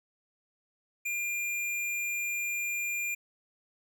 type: tone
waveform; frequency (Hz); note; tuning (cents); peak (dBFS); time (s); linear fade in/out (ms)
square; 2400; D7; +37; -31; 1.05-3.15; 10
effects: none

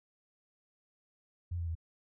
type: tone with pitch steps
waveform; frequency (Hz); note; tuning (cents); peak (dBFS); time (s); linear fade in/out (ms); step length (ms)
sine; 87.31 / 84.63 / 82.03; F2 / E2 / E2; 0 / +46 / -8; -33; 1.51-1.753; 10; 81
effects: none

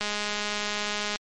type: click train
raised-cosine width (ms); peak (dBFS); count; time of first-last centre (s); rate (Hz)
0.2; -12; 240; 0.01-1.159; 208
effects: MP3 48 kbps

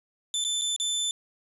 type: tone with dropouts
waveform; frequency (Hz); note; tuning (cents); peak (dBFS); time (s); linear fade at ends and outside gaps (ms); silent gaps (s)
25% pulse; 3527; A7; +3; -22; 0.34-1.11; 1; 0.441-0.448 / 0.613-0.618 / 0.763-0.799
effects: resampled to 32000 Hz + 9-bit

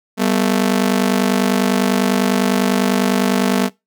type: ring-modulated tone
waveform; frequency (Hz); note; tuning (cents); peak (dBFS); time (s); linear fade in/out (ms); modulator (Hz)
sawtooth; 220.3; A3; +2; -7; 0.17-3.7; 50; 25
effects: noise-tail reverb RT60 0.2 s tail -21 dB re dry

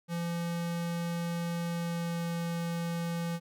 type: tone with pitch glide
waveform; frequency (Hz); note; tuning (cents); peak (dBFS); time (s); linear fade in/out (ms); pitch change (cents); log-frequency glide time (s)
square; 170.4 to 169.32; F3 to E3; -42 to +47; -32; 0.08-3.4; 50; -11; 1.67-2.3
effects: none

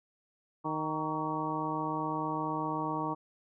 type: harmonic tone with a mistuned harmonic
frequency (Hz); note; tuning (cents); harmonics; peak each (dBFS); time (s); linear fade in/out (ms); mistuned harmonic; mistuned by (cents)
155.3; D#3; -3; 1 / 2 / 3 / 4 / 5 / 6 / 7; -40 / -36 / -42 / -43 / -41 / -36 / -37; 0.64-3.15; 20; 7; +57
effects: none

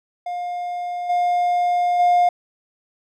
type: tone with level steps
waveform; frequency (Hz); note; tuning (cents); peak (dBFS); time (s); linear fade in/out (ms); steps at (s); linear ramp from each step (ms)
triangle; 709; F5; +26; -22 / -14 / -10; 0.26-2.29; 5; 1.09 / 1.99; 10
effects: tanh soft clip ceiling -6 dBFS

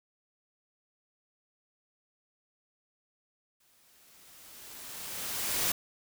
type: noise with exponential growth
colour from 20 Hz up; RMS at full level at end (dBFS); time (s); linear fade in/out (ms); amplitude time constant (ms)
white; -28; 3.6-5.72; 5; 460
effects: none

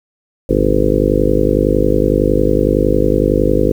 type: harmonic tone with a mistuned harmonic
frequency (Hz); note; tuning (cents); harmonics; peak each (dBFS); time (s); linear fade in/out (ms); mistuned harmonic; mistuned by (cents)
50.9; G#1; -34; 1 / 2 / 3 / 4 / 5 / 6 / 7 / 8 / 9 / 10; -18 / -22 / -23 / -22 / -20 / -18 / -20 / -19 / -18 / -18; 0.49-3.72; 5; 3; -140
effects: 7-bit

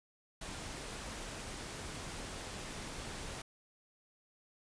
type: noise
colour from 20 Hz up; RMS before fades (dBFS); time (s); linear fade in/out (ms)
pink; -44; 0.41-3.42; 5
effects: resampled to 22050 Hz

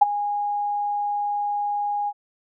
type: tone with ADSR envelope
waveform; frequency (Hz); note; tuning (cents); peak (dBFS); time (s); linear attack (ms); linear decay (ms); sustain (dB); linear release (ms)
sine; 822; G#5; -18; -7; 0.01-2.13; 12; 19; -15; 50
effects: none

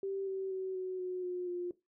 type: tone with pitch steps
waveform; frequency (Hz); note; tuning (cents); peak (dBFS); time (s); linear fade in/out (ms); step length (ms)
sine; 390 / 383.7 / 377.6 / 371.5 / 365.6 / 359.7 / 353.9; G4 / G4 / F#4 / F#4 / F#4 / F#4 / F4; -9 / -37 / +35 / +7 / -21 / -49 / +23; -34; 0.03-1.71; 2; 240
effects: noise-tail reverb RT60 0.2 s tail -17 dB re dry

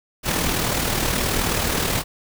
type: noise with amplitude modulation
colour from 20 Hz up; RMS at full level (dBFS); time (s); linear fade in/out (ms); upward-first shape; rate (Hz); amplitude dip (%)
pink; -20; 0.23-2.04; 50; sine; 38.9; 45
effects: none

